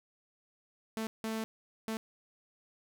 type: tone bursts at uneven times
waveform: sawtooth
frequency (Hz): 221.6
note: A3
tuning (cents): +13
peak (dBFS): -30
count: 3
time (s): 0.97-1.07 / 1.24-1.44 / 1.88-1.97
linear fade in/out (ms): 0
effects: none